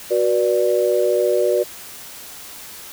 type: chord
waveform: sine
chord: B minor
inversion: second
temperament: equal with one note detuned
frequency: 370 / 484.6 / 587.3 Hz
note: F#4 / B4 / D5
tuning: 0 / -33 / 0 cents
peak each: -19 dBFS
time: 0.1-1.64 s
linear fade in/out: 20 ms
effects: white hiss -37 dBFS RMS until 2.92 s